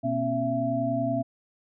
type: tone cluster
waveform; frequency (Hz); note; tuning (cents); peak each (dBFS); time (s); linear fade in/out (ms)
sine; 123.3 / 239.9 / 270.4 / 670; B2 / A#3 / C#4 / E5; -2 / +50 / -43 / +28; -32 / -32 / -29 / -27; 0.03-1.23; 20
effects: none